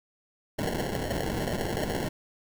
white noise with sample-and-hold, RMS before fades -30 dBFS, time 0.58-2.09 s, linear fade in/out 10 ms, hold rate 1225 Hz, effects none

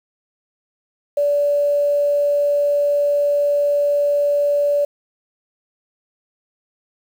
sine tone with quantisation, 578 Hz, D5, 28 cents flat, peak -14 dBFS, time 1.17-4.85 s, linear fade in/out 5 ms, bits 7, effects none

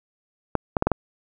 clicks, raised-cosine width 1 ms, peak -5 dBFS, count 5, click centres 0.553 / 0.768 / 0.824 / 0.87 / 0.917 s, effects none

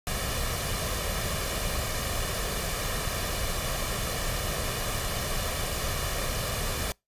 pink noise with comb filter, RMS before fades -30 dBFS, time 0.07-6.92 s, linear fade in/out 0 ms, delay 1.7 ms, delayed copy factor +0.55, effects noise-tail reverb RT60 0.2 s tail -26 dB re dry + resampled to 32000 Hz

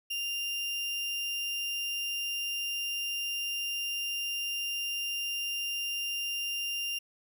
35% pulse tone, 2794 Hz, F7, in tune, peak -30 dBFS, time 0.1-6.99 s, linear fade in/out 10 ms, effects none

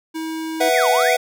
square tone, 320.6 Hz, E4, 48 cents flat, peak -25 dBFS, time 0.14-0.7 s, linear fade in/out 20 ms
square chord, B suspended fourth, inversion none, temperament equal, 493.9 / 659.3 / 740 Hz, B4 / E5 / F#5, 0 / 0 / 0 cents, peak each -20 dBFS, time 0.6-1.17 s, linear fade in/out 10 ms
triangle exponential two-way sweep, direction down then up, 2655 to 726 to 2655 Hz, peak -19 dBFS, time 0.73-1.15 s, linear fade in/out 20 ms, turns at 0.9 s
effects none

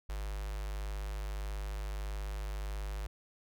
square tone with notch filter, 50.8 Hz, G#1, 38 cents flat, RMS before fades -38 dBFS, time 0.09-3.07 s, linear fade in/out 5 ms, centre 210 Hz, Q 0.53, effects none

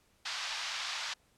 white band-pass noise, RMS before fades -38 dBFS, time 0.25-1.14 s, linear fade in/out 10 ms, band 810 to 5300 Hz, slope 24 dB/octave, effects pink hiss -69 dBFS RMS until 1.37 s + low-pass 12000 Hz 12 dB/octave

